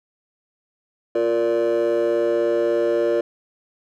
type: chord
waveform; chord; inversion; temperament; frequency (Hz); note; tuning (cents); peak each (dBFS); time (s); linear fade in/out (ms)
triangle; Bb major; second; just; 349.6 / 466.2 / 582.7; F4 / Bb4 / D5; +2 / 0 / -14; -18; 1.15-3.21; 5
effects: tanh soft clip ceiling -12 dBFS